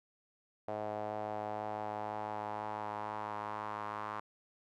sawtooth tone with band-pass filter sweep, 106 Hz, G#2, 36 cents sharp, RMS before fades -40 dBFS, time 0.68-4.2 s, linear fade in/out 5 ms, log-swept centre 660 to 1100 Hz, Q 3.4, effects none

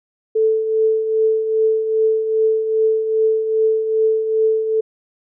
sine tone with tremolo, 440 Hz, A4, in tune, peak -11 dBFS, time 0.35-4.81 s, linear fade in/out 10 ms, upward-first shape triangle, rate 2.5 Hz, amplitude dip 60%, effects none

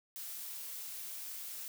blue noise, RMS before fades -44 dBFS, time 0.16-1.68 s, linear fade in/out 0 ms, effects none

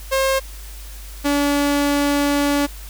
sawtooth tone pair in turn, 535 / 286.5 Hz, C5 / D4, +38 / -43 cents, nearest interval major seventh, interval 1081 cents, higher first, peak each -12 dBFS, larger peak neither, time 0.11-0.4 / 1.24-2.67 s, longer second, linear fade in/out 20 ms, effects added 50 Hz sine -33 dBFS peak until 2.89 s + white hiss -41 dBFS RMS until 2.89 s

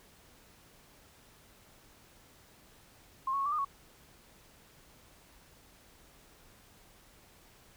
sine tone with pitch steps, 1062 / 1107 / 1098 / 1162 / 1220 / 1110 Hz, C6 / C#6 / C#6 / D6 / D#6 / C#6, +25 / -3 / -17 / -19 / -34 / +2 cents, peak -29 dBFS, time 3.27-3.648 s, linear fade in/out 5 ms, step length 63 ms, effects pink hiss -60 dBFS RMS until 7.76 s

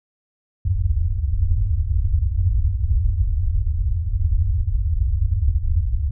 white low-pass noise, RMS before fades -19 dBFS, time 0.65-6.11 s, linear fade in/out 5 ms, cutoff 100 Hz, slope 96 dB/octave, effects none

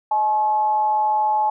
sine tone with frequency modulation, 853 Hz, G#5, 46 cents sharp, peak -16 dBFS, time 0.11-1.5 s, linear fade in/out 5 ms, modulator 229 Hz, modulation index 0.32, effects none

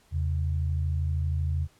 sine tone pair together, 82 / 134.81 Hz, E2 / C#3, -9 / -48 cents, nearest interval major sixth, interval 861 cents, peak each -25 / -32 dBFS, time 0.11-1.68 s, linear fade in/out 50 ms, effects pink hiss -62 dBFS RMS until 1.79 s + low-pass 12000 Hz 12 dB/octave

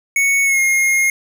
square tone with pitch glide, 2217 to 2141 Hz, C#7 to C7, 0 to +39 cents, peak -13 dBFS, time 0.16-1.1 s, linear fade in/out 2 ms, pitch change -61 cents, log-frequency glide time 0.44-0.6 s, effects none

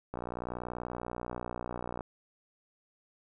click train, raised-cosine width 1 ms, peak -23 dBFS, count 114, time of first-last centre 0.14-2.008 s, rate 60.5 Hz, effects none

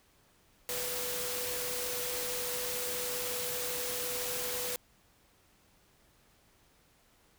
sine tone in noise, 493.9 Hz, B4, in tune, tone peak -40 dBFS, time 0.69-4.76 s, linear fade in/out 0 ms, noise white, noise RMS -36 dBFS, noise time 0.69-4.76 s, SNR -7 dB, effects pink hiss -66 dBFS RMS until 7.38 s

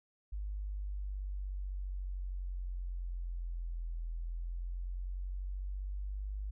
sine linear two-way sweep, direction down then up, 50.8 to 41.57 to 50.8 Hz, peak -36 dBFS, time 0.32-6.51 s, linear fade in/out 10 ms, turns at 4.08 s, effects none

